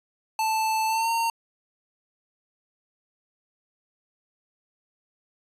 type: tone with pitch glide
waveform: square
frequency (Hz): 880 to 916.8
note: A5 to A#5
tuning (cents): 0 to -29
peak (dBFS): -23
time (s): 0.39-1.3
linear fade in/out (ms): 2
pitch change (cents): +71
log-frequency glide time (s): 0.87-1.1
effects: resampled to 32000 Hz